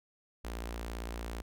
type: tone with notch filter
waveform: sawtooth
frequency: 57.7 Hz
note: A#1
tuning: 17 cents flat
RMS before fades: -40 dBFS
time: 0.44-1.42 s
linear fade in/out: 10 ms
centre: 120 Hz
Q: 0.66
effects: none